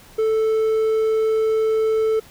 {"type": "tone with hard clipping", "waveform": "triangle", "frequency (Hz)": 440, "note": "A4", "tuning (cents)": 0, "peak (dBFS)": -17, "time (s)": [0.18, 2.2], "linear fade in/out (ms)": 10, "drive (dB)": 6, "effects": ["pink hiss -47 dBFS RMS until 2.3 s"]}